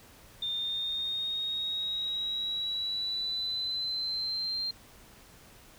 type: exponential sweep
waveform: sine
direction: up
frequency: 3610 to 4180 Hz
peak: -30 dBFS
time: 0.42-4.71 s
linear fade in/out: 5 ms
effects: pink hiss -55 dBFS RMS until 5.78 s